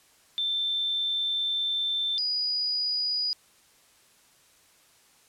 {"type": "tone pair in turn", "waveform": "sine", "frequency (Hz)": [3555, 4918], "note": ["A7", "D#8"], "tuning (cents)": [17, -21], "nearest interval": "tritone", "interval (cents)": 562, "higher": "second", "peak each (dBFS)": -25, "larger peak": "neither", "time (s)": [[0.38, 2.18], [2.18, 3.33]], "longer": "first", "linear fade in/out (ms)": 0, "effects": ["white hiss -60 dBFS RMS until 5.28 s", "low-pass 11000 Hz 12 dB/octave"]}